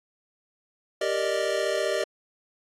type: chord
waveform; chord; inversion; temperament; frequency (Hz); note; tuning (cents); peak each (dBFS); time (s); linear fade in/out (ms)
square; Eb major seventh; first; equal; 392 / 466.2 / 587.3 / 622.3; G4 / Bb4 / D5 / Eb5; 0 / 0 / 0 / 0; -31 / -32 / -30 / -29; 1.01-2.04; 5
effects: low-pass 8000 Hz 12 dB/octave + AAC 48 kbps